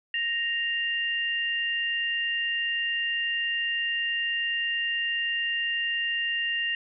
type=tone pair together; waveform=sine; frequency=1864.8 / 2794 Hz; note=A#6 / F7; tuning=0 / 0 cents; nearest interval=perfect fifth; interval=700 cents; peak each=-28 dBFS; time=0.14-6.75 s; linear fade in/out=2 ms; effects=none